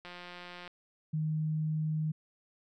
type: click train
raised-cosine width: 0.3 ms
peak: -30 dBFS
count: 112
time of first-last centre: 0.05-0.677 s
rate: 177 Hz
type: tone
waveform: sine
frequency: 155.56 Hz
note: D#3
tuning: in tune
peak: -29 dBFS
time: 1.13-2.12 s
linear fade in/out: 10 ms
effects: none